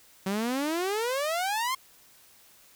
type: exponential sweep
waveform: sawtooth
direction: up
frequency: 187.1 to 1081 Hz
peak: -23 dBFS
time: 0.26-1.75 s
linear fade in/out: 5 ms
effects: white hiss -57 dBFS RMS until 2.75 s